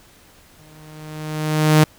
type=tone with exponential growth; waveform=sawtooth; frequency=154.2 Hz; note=D#3; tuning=15 cents flat; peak=-5 dBFS; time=0.59-1.84 s; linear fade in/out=5 ms; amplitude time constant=270 ms; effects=pink hiss -50 dBFS RMS until 1.98 s